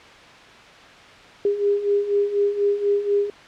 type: beating tone pair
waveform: sine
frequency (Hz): 403.2 / 407.3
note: G4 / G#4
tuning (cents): +49 / -34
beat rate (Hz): 4.1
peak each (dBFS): -24 / -19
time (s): 1.45-3.3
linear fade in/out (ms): 2
effects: white hiss -44 dBFS RMS until 3.47 s + low-pass 3000 Hz 12 dB/octave